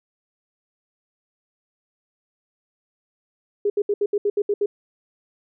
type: tone bursts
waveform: sine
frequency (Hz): 409.5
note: G#4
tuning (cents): -24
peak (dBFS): -17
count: 9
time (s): 3.65-4.66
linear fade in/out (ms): 5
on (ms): 50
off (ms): 70
effects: none